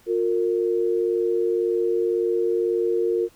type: tone pair together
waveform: sine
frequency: 356.3 / 458.2 Hz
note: F4 / A#4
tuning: +35 / -30 cents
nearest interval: major third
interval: 435 cents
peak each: -22 dBFS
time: 0.06-3.29 s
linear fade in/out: 50 ms
effects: pink hiss -56 dBFS RMS until 3.35 s